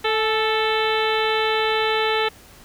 harmonic tone with a mistuned harmonic, 440 Hz, A4, in tune, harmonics 1 / 2 / 3 / 4 / 5 / 6 / 7 / 8 / 9, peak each -22 / -25 / -27 / -28 / -29 / -30 / -30 / -31 / -32 dBFS, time 0.04-2.29 s, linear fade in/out 10 ms, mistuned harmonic 2, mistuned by -36 cents, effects pink hiss -47 dBFS RMS until 2.64 s

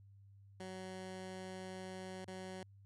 15% pulse tone with dropouts, 187 Hz, F#3, 19 cents sharp, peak -39 dBFS, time 0.6-2.63 s, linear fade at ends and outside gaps 2 ms, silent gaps 2.246-2.279 s, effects added 99 Hz sine -58 dBFS peak until 2.85 s + resampled to 24000 Hz

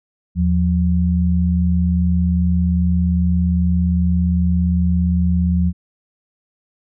sine tone pair together, 80.03 / 177.5 Hz, D#2 / F3, +49 / +28 cents, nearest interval octave + major second, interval 1379 cents, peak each -16 dBFS, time 0.35-5.73 s, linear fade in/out 50 ms, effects none

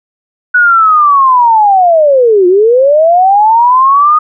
sine linear two-way sweep, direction down then up, 1480 to 349.2 to 1246 Hz, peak -3 dBFS, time 0.54-4.19 s, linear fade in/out 10 ms, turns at 2.47 s, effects none

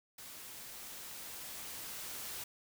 white noise with level ramp, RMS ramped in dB -50 to -43 dBFS, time 0.18-2.44 s, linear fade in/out 5 ms, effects none

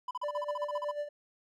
triangle tone bursts, 998 Hz, B5, 18 cents sharp, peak -31 dBFS, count 13, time 0.08-0.914 s, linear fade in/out 5 ms, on 30 ms, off 37 ms
triangle tone with tremolo, 587.3 Hz, D5, in tune, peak -29 dBFS, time 0.23-1.09 s, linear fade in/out 10 ms, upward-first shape sine, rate 8.1 Hz, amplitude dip 70%
effects none

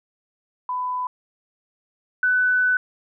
sine tone pair in turn, 1000 / 1498.3 Hz, B5 / F#6, +21 / +21 cents, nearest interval perfect fifth, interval 700 cents, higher second, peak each -23 / -16 dBFS, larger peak second, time 0.69-1.07 / 2.23-2.77 s, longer second, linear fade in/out 2 ms, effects none

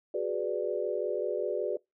sine chord, G# half-diminished seventh, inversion third, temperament equal, 370 / 415.3 / 493.9 / 587.3 Hz, F#4 / G#4 / B4 / D5, 0 / 0 / 0 / 0 cents, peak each -34 dBFS, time 0.14-1.77 s, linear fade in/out 5 ms, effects noise-tail reverb RT60 0.2 s tail -25 dB re dry

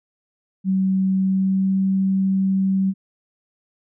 sine tone with pitch glide, 190.2 to 191.97 Hz, F#3 to G3, +48 to -36 cents, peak -16 dBFS, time 0.64-2.94 s, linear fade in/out 50 ms, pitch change +16 cents, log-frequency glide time 1.16-1.79 s, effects none

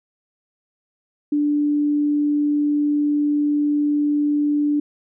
sine tone, 293.7 Hz, D4, in tune, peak -16 dBFS, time 1.32-4.8 s, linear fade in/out 5 ms, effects none

